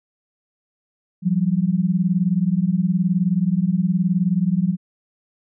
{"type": "beating tone pair", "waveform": "sine", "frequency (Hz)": [171.5, 190.5], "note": ["F3", "G3"], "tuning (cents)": [-31, -49], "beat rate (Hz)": 19, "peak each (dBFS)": -19, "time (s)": [1.22, 4.77], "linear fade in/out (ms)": 50, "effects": []}